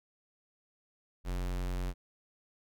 square tone, 45.21 Hz, F#1, 39 cents flat, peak -33 dBFS, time 1.24-1.94 s, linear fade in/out 50 ms, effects none

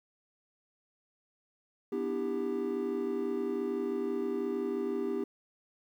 triangle chord, E minor seventh, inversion second, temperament just, 247.2 / 296.7 / 329.6 / 395.6 Hz, B3 / D4 / E4 / G4, +2 / +18 / 0 / +16 cents, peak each -35 / -37 / -37 / -31 dBFS, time 1.92-5.24 s, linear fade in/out 5 ms, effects 11-bit

